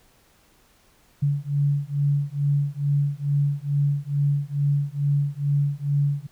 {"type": "beating tone pair", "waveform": "sine", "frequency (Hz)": [141.8, 144.1], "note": ["C#3", "D3"], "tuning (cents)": [40, -33], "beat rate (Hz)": 2.3, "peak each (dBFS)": -23, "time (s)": [1.22, 6.27], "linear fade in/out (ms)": 10, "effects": ["pink hiss -59 dBFS RMS until 6.31 s"]}